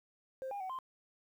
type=tone with pitch steps; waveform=sine; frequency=526 / 808 / 752 / 1045 Hz; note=C5 / G#5 / F#5 / C6; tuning=+9 / -48 / +28 / -2 cents; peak=-36 dBFS; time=0.42-0.788 s; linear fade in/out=0 ms; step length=92 ms; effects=tanh soft clip ceiling -36 dBFS + 11-bit